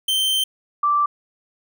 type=tone pair in turn; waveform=45% pulse / sine; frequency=3117 / 1170.7 Hz; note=G7 / D6; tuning=-11 / -6 cents; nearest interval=octave + perfect fourth; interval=1695 cents; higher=first; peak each=-17 / -15 dBFS; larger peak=second; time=0.08-0.44 / 0.83-1.06 s; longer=first; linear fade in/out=5 ms; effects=none